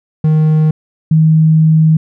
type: tone pair in turn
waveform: triangle / sine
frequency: 155.56 / 158.19 Hz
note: D#3 / D#3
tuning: 0 / +29 cents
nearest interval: unison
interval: 29 cents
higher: second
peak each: -5 dBFS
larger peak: neither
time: 0.24-0.71 / 1.11-1.97 s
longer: second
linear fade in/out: 5 ms
effects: none